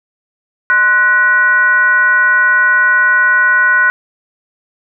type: tone with frequency modulation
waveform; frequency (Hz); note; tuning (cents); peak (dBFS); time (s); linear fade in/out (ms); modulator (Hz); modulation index
sine; 1480; F#6; 0; -7; 0.7-3.9; 0; 436; 0.64
effects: none